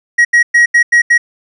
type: tone bursts at uneven times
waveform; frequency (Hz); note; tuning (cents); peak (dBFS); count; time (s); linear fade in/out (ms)
triangle; 1900; A#6; +33; -3; 6; 0.18-0.25 / 0.33-0.43 / 0.54-0.66 / 0.74-0.83 / 0.92-1.02 / 1.1-1.18; 10
effects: resampled to 22050 Hz